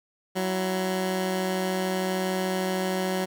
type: tone pair together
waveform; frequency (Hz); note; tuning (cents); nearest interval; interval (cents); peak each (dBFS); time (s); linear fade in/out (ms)
15% pulse; 186.61 / 332.5; F#3 / E4; +15 / +15; minor seventh; 1000; -19 / -30; 0.35-3.26; 20
effects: none